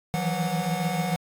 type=tone cluster; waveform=square; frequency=161.6 / 168.6 / 183.7 / 731 Hz; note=E3 / E3 / F#3 / F#5; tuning=-34 / +39 / -12 / -21 cents; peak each=-31 dBFS; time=0.14-1.16 s; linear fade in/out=0 ms; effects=AAC 64 kbps